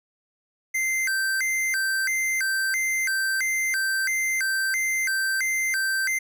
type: tone with vibrato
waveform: square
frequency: 1802 Hz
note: A6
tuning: 41 cents sharp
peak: -23 dBFS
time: 0.74-6.19 s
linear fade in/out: 10 ms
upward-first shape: square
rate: 1.5 Hz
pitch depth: 250 cents each way
effects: none